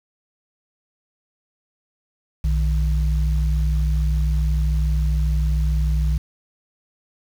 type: tone pair together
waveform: sine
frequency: 61.2 / 154.21 Hz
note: B1 / D#3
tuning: -15 / -15 cents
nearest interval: octave + major third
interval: 1600 cents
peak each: -17 / -25 dBFS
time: 2.44-6.18 s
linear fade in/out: 5 ms
effects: 7-bit